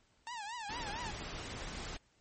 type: tone with vibrato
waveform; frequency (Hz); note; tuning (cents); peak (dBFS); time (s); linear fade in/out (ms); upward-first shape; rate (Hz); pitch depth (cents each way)
sawtooth; 892; A5; +23; -37; 0.27-1.11; 0; triangle; 4.4; 200
type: noise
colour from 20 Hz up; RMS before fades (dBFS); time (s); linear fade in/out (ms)
pink; -43; 0.69-1.97; 5
effects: pink hiss -71 dBFS RMS until 2.2 s + MP3 32 kbps